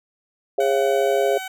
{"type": "harmonic tone", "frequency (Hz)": 136.5, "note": "C#3", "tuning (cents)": -26, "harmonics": [3, 4, 5], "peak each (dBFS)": [-20, -21, -22], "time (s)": [0.58, 1.38], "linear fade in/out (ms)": 5}
{"type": "tone with pitch glide", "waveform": "15% pulse", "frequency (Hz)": [752, 756.4], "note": ["F#5", "F#5"], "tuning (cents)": [28, 38], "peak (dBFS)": -23, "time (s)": [0.6, 1.48], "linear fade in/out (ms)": 5, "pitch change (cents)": 10, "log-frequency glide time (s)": [0.74, 1.22]}
{"effects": []}